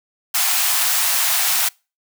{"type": "high-pass noise", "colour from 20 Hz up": "white", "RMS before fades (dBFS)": -18, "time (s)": [0.34, 1.69], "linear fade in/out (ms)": 10, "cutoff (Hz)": 660, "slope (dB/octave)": 96, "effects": ["noise-tail reverb RT60 0.3 s tail -26 dB re dry"]}